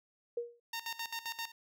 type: tone with exponential decay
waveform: sine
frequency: 474.4 Hz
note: A#4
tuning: 30 cents sharp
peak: -30 dBFS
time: 0.37-0.6 s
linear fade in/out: 5 ms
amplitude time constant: 50 ms
type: tone with tremolo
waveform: 10% pulse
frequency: 918 Hz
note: A#5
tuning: 27 cents flat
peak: -28 dBFS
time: 0.73-1.52 s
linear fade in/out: 5 ms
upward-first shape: square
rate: 7.6 Hz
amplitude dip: 80%
effects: none

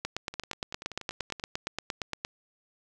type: two click trains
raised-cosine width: 0.2 ms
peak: -23 / -14 dBFS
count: 12 / 20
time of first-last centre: 0.34-1.398 / 0.05-2.249 s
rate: 10.4 / 8.64 Hz
effects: none

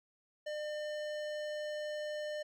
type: tone with hard clipping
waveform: sine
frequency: 602 Hz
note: D5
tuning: 43 cents sharp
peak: -39 dBFS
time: 0.46-2.43 s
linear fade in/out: 10 ms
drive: 16 dB
effects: none

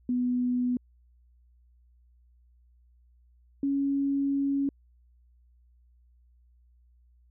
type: tone pair in turn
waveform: sine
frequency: 247.6 / 278 Hz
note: B3 / C#4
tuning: +5 / +5 cents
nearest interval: major second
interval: 200 cents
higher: second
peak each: -24 dBFS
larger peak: neither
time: 0.09-0.77 / 3.63-4.69 s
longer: second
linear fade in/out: 2 ms
effects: added 60 Hz sine -58 dBFS peak until 7.3 s

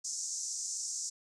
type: band-pass noise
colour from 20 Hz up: pink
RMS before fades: -38 dBFS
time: 0.04-1.1 s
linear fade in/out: 10 ms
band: 5700 to 7800 Hz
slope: 48 dB/octave
effects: none

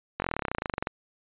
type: slowing click train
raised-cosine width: 0.5 ms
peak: -13 dBFS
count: 22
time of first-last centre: 0.2-0.871 s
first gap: 21 ms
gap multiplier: 1.04
effects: resampled to 8000 Hz

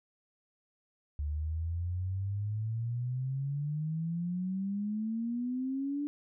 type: exponential sweep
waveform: sine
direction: up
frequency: 72.3 to 293.7 Hz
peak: -31 dBFS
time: 1.19-6.07 s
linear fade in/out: 0 ms
effects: none

